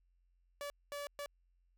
sawtooth tone bursts at uneven times, 575 Hz, D5, 37 cents flat, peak -37 dBFS, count 3, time 0.61-0.7 / 0.92-1.07 / 1.19-1.26 s, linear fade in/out 0 ms, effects added 44 Hz sine -70 dBFS peak until 1.77 s

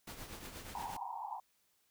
pink noise with tremolo, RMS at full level -46 dBFS, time 0.07-0.97 s, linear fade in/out 5 ms, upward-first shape triangle, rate 8.4 Hz, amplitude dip 60%
pink band-pass noise, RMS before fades -43 dBFS, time 0.75-1.4 s, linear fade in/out 2 ms, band 770 to 980 Hz, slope 96 dB/octave
effects white hiss -75 dBFS RMS until 1.9 s

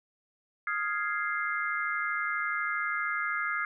sine chord, F minor seventh, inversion third, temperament equal, 1244.5 / 1396.9 / 1661.2 / 2093 Hz, Eb6 / F6 / Ab6 / C7, 0 / 0 / 0 / 0 cents, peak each -34 dBFS, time 0.67-3.65 s, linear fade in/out 2 ms, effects none

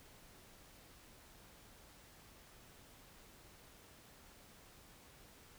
silence, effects pink hiss -61 dBFS RMS until 5.58 s

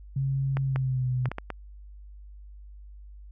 sine tone with pitch glide, 135.7 to 126.61 Hz, C#3 to B2, -36 to +43 cents, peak -24 dBFS, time 0.16-1.29 s, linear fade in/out 5 ms, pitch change -121 cents, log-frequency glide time 0.62-1.08 s
clicks, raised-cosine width 0.5 ms, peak -17 dBFS, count 6, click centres 0.57 / 0.76 / 1.257 / 1.316 / 1.384 / 1.503 s
effects added 50 Hz sine -43 dBFS peak until 3.31 s

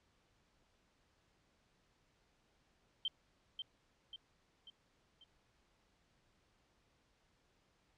sine tone with echo, 3136 Hz, G7, in tune, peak -34 dBFS, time 3.05-3.08 s, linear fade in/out 2 ms, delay 540 ms, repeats 4, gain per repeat -6 dB, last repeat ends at 5.24 s, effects pink hiss -75 dBFS RMS until 7.97 s + low-pass 6000 Hz 12 dB/octave

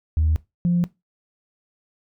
sine tone pair in turn, 78.5 / 174.4 Hz, D#2 / F3, +16 / -2 cents, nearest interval octave + major second, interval 1382 cents, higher second, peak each -15 dBFS, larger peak neither, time 0.17-0.36 / 0.65-0.84 s, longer neither, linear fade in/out 0 ms, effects noise-tail reverb RT60 0.2 s tail -19 dB re dry + tanh soft clip ceiling -12 dBFS

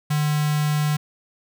square tone with notch filter, 150 Hz, D3, 37 cents sharp, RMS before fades -21 dBFS, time 0.1-0.97 s, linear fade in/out 10 ms, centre 410 Hz, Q 0.74, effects none

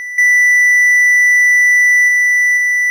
triangle tone with level steps, 1975.5 Hz, B6, in tune, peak -20 / -5 / -7 / -9 dBFS, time 0-2.9 s, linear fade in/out 0 ms, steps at 0.18 / 2.08 / 2.57 s, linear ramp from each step 5 ms, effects none

